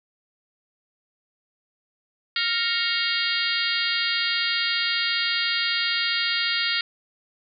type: harmonic tone with a mistuned harmonic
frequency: 465.3 Hz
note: A#4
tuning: 3 cents flat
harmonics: 3 / 4 / 5 / 6 / 7 / 8 / 9 / 10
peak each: -30 / -30 / -30 / -30 / -30 / -30 / -30 / -30 dBFS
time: 2.36-6.81 s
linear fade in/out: 2 ms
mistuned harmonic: 5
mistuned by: -92 cents
effects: none